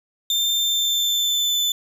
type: tone with pitch glide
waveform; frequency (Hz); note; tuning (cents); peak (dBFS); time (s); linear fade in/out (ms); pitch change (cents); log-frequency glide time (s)
35% pulse; 3586 to 3514; A7 to A7; +32 to -3; -17; 0.3-1.72; 2; -35; 0.56-1.59
effects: none